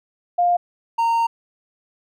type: tone pair in turn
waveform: sine / triangle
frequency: 704 / 922.3 Hz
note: F5 / A#5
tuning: +14 / -19 cents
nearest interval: perfect fourth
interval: 467 cents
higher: second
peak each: -14 dBFS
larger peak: neither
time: 0.38-0.57 / 0.98-1.27 s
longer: second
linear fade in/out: 10 ms
effects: none